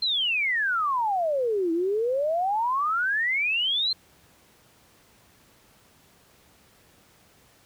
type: exponential two-way sweep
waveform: sine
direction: down then up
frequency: 4207 to 322.5 to 4207 Hz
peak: -22 dBFS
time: 0.02-3.93 s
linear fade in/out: 5 ms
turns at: 1.72 s
effects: pink hiss -58 dBFS RMS until 7.65 s + high-pass 60 Hz 12 dB/octave